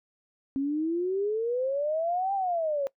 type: exponential two-way sweep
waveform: sine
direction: up then down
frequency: 268 to 800 to 541 Hz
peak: -25 dBFS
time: 0.56-2.87 s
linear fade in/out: 0 ms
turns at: 2.34 s
effects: noise-tail reverb RT60 0.1 s tail -22 dB re dry